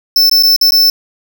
square tone with dropouts, 5300 Hz, E8, 9 cents sharp, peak -6 dBFS, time 0.16-0.9 s, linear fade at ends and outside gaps 2 ms, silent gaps 0.296-0.313 / 0.426-0.433 / 0.563-0.612 / 0.708-0.72 s, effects none

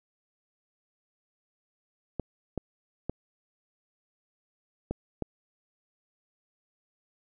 clicks, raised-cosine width 2 ms, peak -17 dBFS, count 5, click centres 2.197 / 2.577 / 3.096 / 4.91 / 5.223 s, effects none

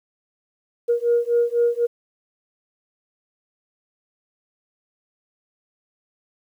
sine beating tone pair, 472.1 / 476.1 Hz, A#4 / A#4, +22 / +37 cents, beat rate 4 Hz, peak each -19 dBFS, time 0.88-1.87 s, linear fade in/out 20 ms, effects tanh soft clip ceiling -10 dBFS + 9-bit

